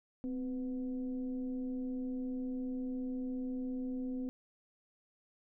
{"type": "tone with frequency modulation", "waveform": "sine", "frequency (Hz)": 257.2, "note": "C4", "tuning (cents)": -30, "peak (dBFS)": -35, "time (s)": [0.24, 4.29], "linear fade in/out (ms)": 0, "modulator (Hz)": 240, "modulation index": 0.46, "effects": []}